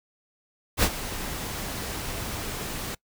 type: noise with ADSR envelope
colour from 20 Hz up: pink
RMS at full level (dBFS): -19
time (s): 0.77-2.95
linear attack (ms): 60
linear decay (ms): 57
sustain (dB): -14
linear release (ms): 7
effects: noise-tail reverb RT60 0.1 s tail -23 dB re dry